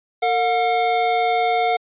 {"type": "tone pair together", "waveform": "square", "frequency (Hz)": [455.2, 720.6], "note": ["A#4", "F#5"], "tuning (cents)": [-41, -46], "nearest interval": "minor sixth", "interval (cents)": 795, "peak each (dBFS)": [-24, -18], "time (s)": [0.22, 1.77], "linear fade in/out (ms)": 10, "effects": ["resampled to 8000 Hz"]}